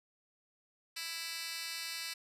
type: tone with high-pass filter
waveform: 10% pulse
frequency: 330.2 Hz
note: E4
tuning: 3 cents sharp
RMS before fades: -41 dBFS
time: 0.96-2.14 s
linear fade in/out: 10 ms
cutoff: 3200 Hz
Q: 2.2
effects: resampled to 32000 Hz